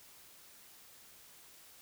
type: silence
effects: white hiss -58 dBFS RMS until 1.81 s